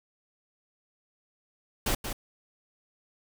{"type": "noise with echo", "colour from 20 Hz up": "pink", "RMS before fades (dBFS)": -27, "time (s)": [1.86, 1.95], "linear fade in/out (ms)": 5, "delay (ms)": 180, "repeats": 1, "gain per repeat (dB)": -7, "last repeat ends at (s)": 2.13, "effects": []}